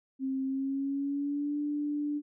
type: tone with pitch glide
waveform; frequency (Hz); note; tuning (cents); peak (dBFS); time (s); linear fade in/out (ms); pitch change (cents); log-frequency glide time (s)
sine; 266.1 to 293.6; C4 to D4; +29 to 0; -29; 0.19-2.22; 50; +171; 0.45-1.59
effects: none